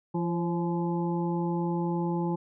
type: harmonic tone with a mistuned harmonic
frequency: 171.2 Hz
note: F3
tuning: 34 cents flat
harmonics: 1 / 2 / 3 / 5 / 6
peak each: -28 / -31 / -41 / -35 / -45 dBFS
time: 0.14-2.36 s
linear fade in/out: 10 ms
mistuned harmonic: 3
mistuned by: +52 cents
effects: none

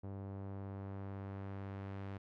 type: tone with low-pass filter sweep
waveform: sawtooth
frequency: 98 Hz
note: G2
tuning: in tune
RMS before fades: -45 dBFS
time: 0.03-2.18 s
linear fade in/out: 10 ms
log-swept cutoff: 750 to 2400 Hz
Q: 0.75
effects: none

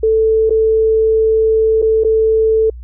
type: tone with dropouts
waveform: sine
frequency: 441.6 Hz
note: A4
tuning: 6 cents sharp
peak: -9 dBFS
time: 0.03-2.7 s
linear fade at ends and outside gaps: 5 ms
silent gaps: 0.496-0.505 / 1.818-1.824 / 2.037-2.046 s
effects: added 60 Hz sine -28 dBFS peak until 2.83 s

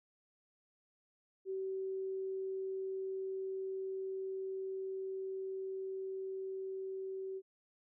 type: tone with level ramp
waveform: sine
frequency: 382.3 Hz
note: G4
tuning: 43 cents flat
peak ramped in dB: -36 to -39 dBFS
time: 1.45-7.42 s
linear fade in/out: 50 ms
effects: none

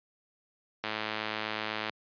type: click train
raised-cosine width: 0.3 ms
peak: -16 dBFS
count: 115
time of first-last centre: 0.84-1.896 s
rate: 108 Hz
effects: high-pass 150 Hz 12 dB/octave + resampled to 11025 Hz

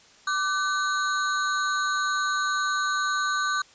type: ring-modulated tone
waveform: square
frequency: 1345 Hz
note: E6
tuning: 34 cents sharp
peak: -21 dBFS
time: 0.27-3.62 s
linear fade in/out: 5 ms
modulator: 171 Hz
effects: white hiss -54 dBFS RMS until 3.74 s + resampled to 16000 Hz

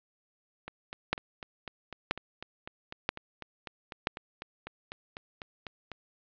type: two click trains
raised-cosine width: 0.3 ms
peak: -10 / -23 dBFS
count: 4 / 22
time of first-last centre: 1.13-4.071 / 0.68-5.917 s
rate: 1.02 / 4.01 Hz
effects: resampled to 11025 Hz + 7-bit

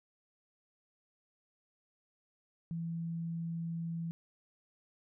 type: tone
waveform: sine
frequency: 166.6 Hz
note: E3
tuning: 19 cents sharp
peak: -35 dBFS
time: 2.71-4.11 s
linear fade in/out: 0 ms
effects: none

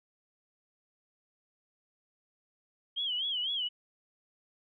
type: tone with vibrato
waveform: sine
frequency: 3136 Hz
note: G7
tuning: in tune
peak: -30 dBFS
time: 2.96-3.69 s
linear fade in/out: 20 ms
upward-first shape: sine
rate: 4 Hz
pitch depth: 130 cents each way
effects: none

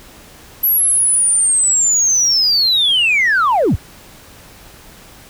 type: linear sweep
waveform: sine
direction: down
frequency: 11840 to 39.37 Hz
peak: -9 dBFS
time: 0.63-3.76 s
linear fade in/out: 10 ms
effects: tanh soft clip ceiling -8 dBFS + pink hiss -41 dBFS RMS until 5.29 s

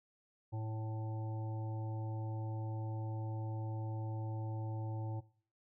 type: harmonic tone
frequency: 110 Hz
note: A2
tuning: in tune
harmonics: 1 / 3 / 5 / 7 / 8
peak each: -37 / -49 / -53 / -53 / -53 dBFS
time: 0.52-5.21 s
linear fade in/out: 20 ms
effects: noise-tail reverb RT60 0.5 s tail -20 dB re dry

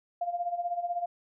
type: tone with tremolo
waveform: sine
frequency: 698.5 Hz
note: F5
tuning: in tune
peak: -26 dBFS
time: 0.21-1.06 s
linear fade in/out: 5 ms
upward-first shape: sine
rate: 16 Hz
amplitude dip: 75%
effects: none

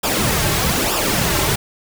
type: noise with flanger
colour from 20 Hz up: pink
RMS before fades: -18 dBFS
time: 0.03-1.56 s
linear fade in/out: 10 ms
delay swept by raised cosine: 0.47 to 4.17 ms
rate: 1.1 Hz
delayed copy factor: -0.7
effects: none

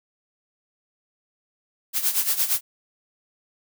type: noise with tremolo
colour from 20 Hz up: blue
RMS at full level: -20 dBFS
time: 1.93-2.61 s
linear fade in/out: 50 ms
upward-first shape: sine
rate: 8.7 Hz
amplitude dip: 75%
effects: none

